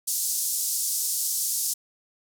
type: band-pass noise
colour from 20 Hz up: white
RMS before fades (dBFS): -27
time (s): 0.07-1.74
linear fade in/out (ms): 10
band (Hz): 5300 to 13000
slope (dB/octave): 24
effects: none